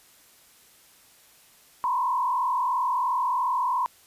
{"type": "tone with frequency modulation", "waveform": "sine", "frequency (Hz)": 1001, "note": "B5", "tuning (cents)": 23, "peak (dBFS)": -22, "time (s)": [1.84, 3.86], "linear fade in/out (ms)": 0, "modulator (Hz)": 42.9, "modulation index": 1.4, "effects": ["white hiss -56 dBFS RMS until 4.06 s", "resampled to 32000 Hz"]}